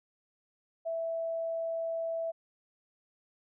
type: tone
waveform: sine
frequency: 659.3 Hz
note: E5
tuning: in tune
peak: -31 dBFS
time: 0.85-2.32 s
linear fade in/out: 20 ms
effects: none